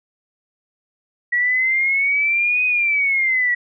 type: exponential two-way sweep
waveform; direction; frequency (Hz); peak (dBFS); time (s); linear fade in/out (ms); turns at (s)
sine; up then down; 1926 to 2510 to 1926; -15; 1.32-3.55; 10; 2.65
effects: none